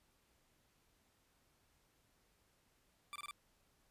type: tone bursts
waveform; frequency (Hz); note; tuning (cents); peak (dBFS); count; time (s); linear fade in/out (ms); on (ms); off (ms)
20% pulse; 1173; D6; -2; -40; 4; 3.13-3.31; 0; 27; 24
effects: pink hiss -75 dBFS RMS until 3.9 s + resampled to 32000 Hz